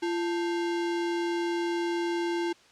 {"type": "tone with sample-and-hold", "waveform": "sine", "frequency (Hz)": 342.4, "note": "F4", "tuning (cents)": -34, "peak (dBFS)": -26, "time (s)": [0.02, 2.53], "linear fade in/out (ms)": 10, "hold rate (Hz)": 1225, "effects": ["white hiss -57 dBFS RMS until 2.71 s", "low-pass 5000 Hz 12 dB/octave"]}